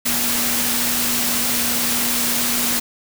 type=tone in noise; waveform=sine; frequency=240 Hz; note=B3; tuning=49 cents flat; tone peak=-28 dBFS; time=0.05-2.8 s; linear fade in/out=10 ms; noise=white; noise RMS=-20 dBFS; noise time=0.05-2.8 s; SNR=-11 dB; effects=none